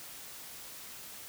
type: silence
effects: white hiss -47 dBFS RMS until 1.28 s